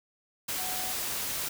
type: tone in noise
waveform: sine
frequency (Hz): 739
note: F#5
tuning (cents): -2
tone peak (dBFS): -40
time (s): 0.58-0.93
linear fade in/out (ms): 10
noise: white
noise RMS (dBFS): -33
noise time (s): 0.48-1.49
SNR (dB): -10
effects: none